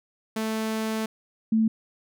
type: tone pair in turn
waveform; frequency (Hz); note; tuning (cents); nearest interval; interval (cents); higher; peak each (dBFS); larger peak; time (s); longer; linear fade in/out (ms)
sawtooth / sine; 220 / 221.5; A3 / A3; 0 / +12; unison; 12; second; -22 / -18; second; 0.36-1.06 / 1.52-1.68; first; 5
effects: none